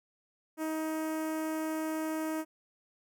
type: tone with notch filter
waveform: sawtooth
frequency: 315.3 Hz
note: D#4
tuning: 23 cents sharp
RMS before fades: -34 dBFS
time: 0.57-2.45 s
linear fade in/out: 50 ms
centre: 3900 Hz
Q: 0.67
effects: none